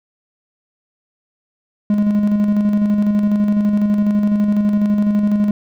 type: tone with tremolo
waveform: triangle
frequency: 207.3 Hz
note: G#3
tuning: 3 cents flat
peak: -9 dBFS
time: 1.9-5.51 s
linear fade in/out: 2 ms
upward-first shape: square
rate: 12 Hz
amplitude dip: 35%
effects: none